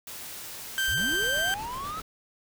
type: noise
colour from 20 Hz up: white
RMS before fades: -40 dBFS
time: 0.07-0.94 s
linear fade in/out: 2 ms
type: tone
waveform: 30% pulse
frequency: 1564 Hz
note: G6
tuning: 4 cents flat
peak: -22 dBFS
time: 0.78-1.54 s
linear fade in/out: 0 ms
type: linear sweep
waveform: triangle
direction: up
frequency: 43.6 to 1313 Hz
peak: -31 dBFS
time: 0.88-2 s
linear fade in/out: 0 ms
type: noise with tremolo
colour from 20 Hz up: pink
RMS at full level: -40 dBFS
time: 0.97-2.02 s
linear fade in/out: 5 ms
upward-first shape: sine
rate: 8 Hz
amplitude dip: 30%
effects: none